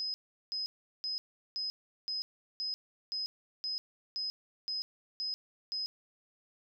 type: tone bursts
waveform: sine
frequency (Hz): 5060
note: D#8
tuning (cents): +28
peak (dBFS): -33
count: 12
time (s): 0-5.86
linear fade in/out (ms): 0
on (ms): 140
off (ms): 380
effects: none